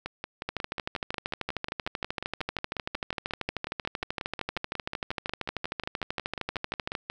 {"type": "two click trains", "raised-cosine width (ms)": 0.3, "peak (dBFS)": [-14, -17], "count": [85, 40], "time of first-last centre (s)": [[0.49, 6.952], [0.06, 7.1]], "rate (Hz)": [13, 5.54], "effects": []}